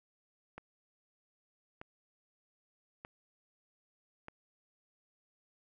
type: click train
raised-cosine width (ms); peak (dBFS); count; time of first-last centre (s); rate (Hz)
0.5; -30; 4; 0.58-4.284; 0.81
effects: none